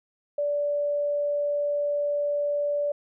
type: tone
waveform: sine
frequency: 581 Hz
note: D5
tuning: 19 cents flat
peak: -23 dBFS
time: 0.38-2.92 s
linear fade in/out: 5 ms
effects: none